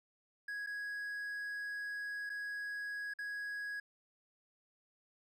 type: tone with dropouts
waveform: triangle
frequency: 1661.2 Hz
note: G#6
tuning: in tune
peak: -37 dBFS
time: 0.48-3.8 s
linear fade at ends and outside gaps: 5 ms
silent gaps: 0.664-0.67 / 2.295-2.299 / 3.138-3.187 s
effects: none